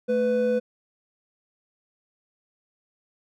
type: tone pair together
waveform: triangle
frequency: 220.5 / 497.4 Hz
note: A3 / B4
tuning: +4 / +12 cents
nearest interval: octave + major second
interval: 1408 cents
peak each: -25 / -19 dBFS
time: 0.08-0.6 s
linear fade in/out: 20 ms
effects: none